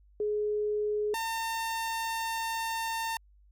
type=tone pair in turn; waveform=sine / sawtooth; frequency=420 / 906 Hz; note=G#4 / A#5; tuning=+19 / -50 cents; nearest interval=octave + minor second; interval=1331 cents; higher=second; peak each=-27 dBFS; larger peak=neither; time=0.2-1.14 / 1.14-3.17 s; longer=second; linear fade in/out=2 ms; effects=added 50 Hz sine -57 dBFS peak until 3.51 s